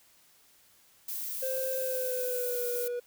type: noise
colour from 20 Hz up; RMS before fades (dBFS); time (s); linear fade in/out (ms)
violet; -36; 1.08-2.88; 5
type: tone with pitch glide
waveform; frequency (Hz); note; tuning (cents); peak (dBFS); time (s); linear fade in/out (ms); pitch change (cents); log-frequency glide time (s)
triangle; 523.3 to 485.4; C5 to B4; 0 to -30; -29; 1.42-3; 10; -130; 1.75-2.64
effects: white hiss -62 dBFS RMS until 3.06 s